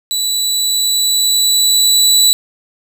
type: tone with level ramp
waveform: 25% pulse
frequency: 3951 Hz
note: B7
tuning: in tune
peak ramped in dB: -11 to -3 dBFS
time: 0.11-2.33 s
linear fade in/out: 0 ms
effects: none